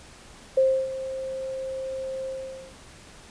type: tone with ADSR envelope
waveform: sine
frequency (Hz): 528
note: C5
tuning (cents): +16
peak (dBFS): -15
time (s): 0.57-2.75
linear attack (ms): 7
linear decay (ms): 300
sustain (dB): -14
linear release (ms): 480
effects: pink hiss -48 dBFS RMS until 3.3 s + resampled to 22050 Hz